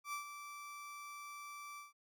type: tone with ADSR envelope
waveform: 30% pulse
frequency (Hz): 1165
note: D6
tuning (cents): -14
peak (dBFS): -36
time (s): 0.04-1.93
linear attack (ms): 89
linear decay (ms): 110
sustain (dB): -9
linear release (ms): 150
effects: none